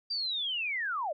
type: linear sweep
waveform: sine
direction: down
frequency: 4756 to 547 Hz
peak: -30 dBFS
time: 0.1-1.13 s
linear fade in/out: 10 ms
effects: none